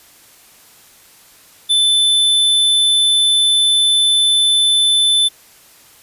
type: tone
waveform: square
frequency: 3520 Hz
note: A7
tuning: in tune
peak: -11 dBFS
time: 1.69-5.29 s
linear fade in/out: 20 ms
effects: white hiss -46 dBFS RMS until 6.02 s + resampled to 32000 Hz